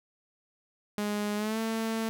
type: tone with pitch glide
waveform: sawtooth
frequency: 207.7 to 223.9 Hz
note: G#3 to A3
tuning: 0 to +30 cents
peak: -25 dBFS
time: 0.98-2.09 s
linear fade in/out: 0 ms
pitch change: +130 cents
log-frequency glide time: 1.36-1.59 s
effects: none